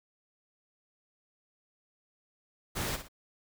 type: noise with echo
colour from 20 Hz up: pink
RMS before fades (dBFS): -34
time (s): 2.75-2.97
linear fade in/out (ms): 20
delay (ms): 58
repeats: 2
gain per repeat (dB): -9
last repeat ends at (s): 3.086
effects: none